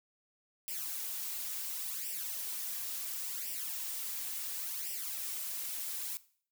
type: noise with flanger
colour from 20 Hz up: blue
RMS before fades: -39 dBFS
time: 0.68-6.17 s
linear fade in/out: 0 ms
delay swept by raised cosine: 0.37 to 4.27 ms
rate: 0.71 Hz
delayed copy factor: +0.75
effects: noise-tail reverb RT60 0.5 s tail -18 dB re dry